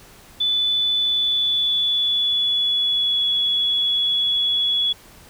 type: tone with pitch glide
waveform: sine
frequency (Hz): 3487 to 3378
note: A7 to G#7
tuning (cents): -16 to +29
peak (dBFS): -17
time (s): 0.4-4.93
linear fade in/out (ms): 10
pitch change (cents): -55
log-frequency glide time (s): 0.99-3.26
effects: pink hiss -47 dBFS RMS until 5.29 s